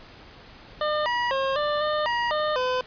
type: tone with pitch steps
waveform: 25% pulse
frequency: 604 / 965 / 538 / 593 / 605 / 952 / 608 / 507 Hz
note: D5 / B5 / C5 / D5 / D#5 / A#5 / D#5 / B4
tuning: +48 / -40 / +48 / +17 / -49 / +36 / -40 / +45 cents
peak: -19 dBFS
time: 0.81-2.81 s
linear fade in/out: 2 ms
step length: 250 ms
effects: pink hiss -47 dBFS RMS until 2.86 s + resampled to 11025 Hz